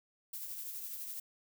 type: noise with tremolo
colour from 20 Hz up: violet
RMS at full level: -41 dBFS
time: 0.33-1.2 s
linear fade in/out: 5 ms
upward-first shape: triangle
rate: 12 Hz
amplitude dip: 45%
effects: none